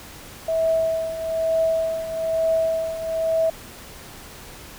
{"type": "tone with tremolo", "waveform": "sine", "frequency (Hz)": 650, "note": "E5", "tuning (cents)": -24, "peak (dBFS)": -16, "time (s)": [0.48, 3.5], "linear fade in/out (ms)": 5, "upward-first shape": "triangle", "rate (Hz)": 1.1, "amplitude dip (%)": 75, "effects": ["pink hiss -41 dBFS RMS until 4.78 s"]}